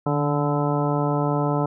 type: harmonic tone with a mistuned harmonic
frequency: 145.4 Hz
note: D3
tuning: 17 cents flat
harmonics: 1 / 2 / 3 / 4 / 5 / 6 / 7 / 9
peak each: -23 / -26 / -28 / -29 / -30 / -31 / -31 / -33 dBFS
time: 0.06-1.66 s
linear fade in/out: 5 ms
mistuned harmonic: 1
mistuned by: +39 cents
effects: none